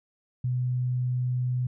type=tone; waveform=sine; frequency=125.3 Hz; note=B2; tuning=25 cents sharp; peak=-24 dBFS; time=0.44-1.67 s; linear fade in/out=5 ms; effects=none